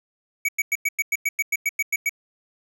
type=tone bursts; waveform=square; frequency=2263 Hz; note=C#7; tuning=35 cents sharp; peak=-20 dBFS; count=13; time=0.45-2.094 s; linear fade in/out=5 ms; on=36 ms; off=98 ms; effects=none